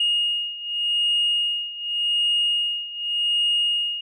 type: beating tone pair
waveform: sine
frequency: 2857 / 2857.86 Hz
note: F7 / F7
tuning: +39 / +39 cents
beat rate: 0.86 Hz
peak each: -21 / -24 dBFS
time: 0-4.01 s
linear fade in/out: 5 ms
effects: tanh soft clip ceiling -14 dBFS